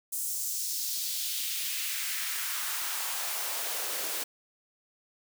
white noise with high-pass filter sweep, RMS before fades -33 dBFS, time 0.12-4.24 s, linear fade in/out 10 ms, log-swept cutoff 8400 to 350 Hz, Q 1.5, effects none

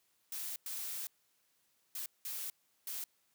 blue noise bursts at uneven times, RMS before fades -41 dBFS, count 5, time 0.32-0.56 / 0.66-1.07 / 1.95-2.06 / 2.25-2.5 / 2.87-3.04 s, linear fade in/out 2 ms, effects white hiss -75 dBFS RMS until 3.34 s + high-pass 80 Hz 12 dB/octave

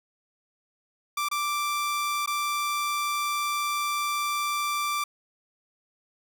sawtooth tone with dropouts, 1174.7 Hz, D6, in tune, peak -22 dBFS, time 1.17-5.04 s, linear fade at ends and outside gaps 5 ms, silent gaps 1.287-1.313 / 2.261-2.274 s, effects 10-bit

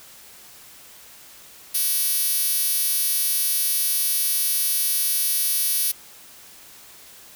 5% pulse tone with high-pass filter, 380 Hz, F#4, 46 cents sharp, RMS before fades -22 dBFS, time 1.74-5.92 s, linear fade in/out 10 ms, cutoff 10000 Hz, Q 0.79, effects white hiss -46 dBFS RMS until 7.35 s

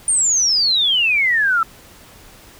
sine exponential sweep, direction down, 9090 to 1304 Hz, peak -13 dBFS, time 0.08-1.63 s, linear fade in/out 2 ms, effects pink hiss -44 dBFS RMS until 2.59 s

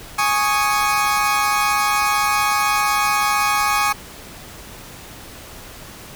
30% pulse chord, Ab suspended fourth, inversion none, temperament equal, 830.6 / 1108.7 / 1244.5 Hz, Ab5 / Db6 / Eb6, 0 / 0 / 0 cents, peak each -18 dBFS, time 0.18-3.93 s, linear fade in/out 10 ms, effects pink hiss -38 dBFS RMS until 6.15 s

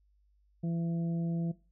harmonic tone, 168.1 Hz, E3, 34 cents sharp, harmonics 1 / 2 / 3 / 4, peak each -30 / -42 / -49 / -50 dBFS, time 0.63-1.52 s, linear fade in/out 10 ms, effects noise-tail reverb RT60 0.3 s tail -18 dB re dry + added 50 Hz sine -65 dBFS peak until 1.71 s

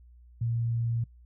sine tone, 116.54 Hz, A#2, in tune, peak -26 dBFS, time 0.41-1.04 s, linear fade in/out 5 ms, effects noise-tail reverb RT60 0.1 s tail -21 dB re dry + added 60 Hz sine -51 dBFS peak until 1.25 s

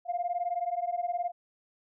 sine beating tone pair, 693 / 712 Hz, F5 / F5, -14 / +33 cents, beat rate 19 Hz, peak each -31 dBFS, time 0.05-1.32 s, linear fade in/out 50 ms, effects tanh soft clip ceiling -22 dBFS

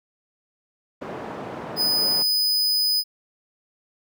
white band-pass noise, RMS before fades -34 dBFS, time 1.01-2.23 s, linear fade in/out 10 ms, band 150 to 740 Hz, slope 12 dB/octave
45% pulse tone, 5000 Hz, D#8, 8 cents sharp, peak -18 dBFS, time 1.76-3.04 s, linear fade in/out 50 ms
effects none

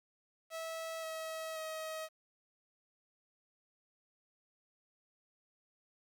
sawtooth tone with pitch steps, 650 / 641.8 / 633.7 Hz, E5 / E5 / D#5, -24 / -46 / +32 cents, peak -36 dBFS, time 0.5-2.09 s, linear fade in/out 50 ms, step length 530 ms, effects 11-bit

